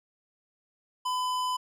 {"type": "tone with hard clipping", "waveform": "sine", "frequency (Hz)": 1006, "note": "B5", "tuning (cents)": 32, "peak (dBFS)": -29, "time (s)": [1.05, 1.57], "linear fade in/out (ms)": 10, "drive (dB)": 16, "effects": []}